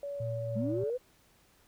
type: tone with pitch glide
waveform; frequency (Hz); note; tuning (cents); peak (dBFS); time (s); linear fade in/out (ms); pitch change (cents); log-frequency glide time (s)
sine; 568 to 574.9; C#5 to D5; +42 to -37; -35; 0.03-0.9; 2; +21; 0.56-0.71
type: tone with tremolo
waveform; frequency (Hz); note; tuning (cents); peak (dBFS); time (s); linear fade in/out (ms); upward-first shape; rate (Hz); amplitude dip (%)
sine; 116.1; A#2; -7; -33; 0.2-0.84; 5; sine; 3.2; 25
type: linear sweep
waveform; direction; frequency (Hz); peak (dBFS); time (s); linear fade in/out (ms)
sine; up; 194 to 518; -30; 0.55-0.98; 20
effects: tanh soft clip ceiling -20 dBFS + pink hiss -65 dBFS RMS until 1.67 s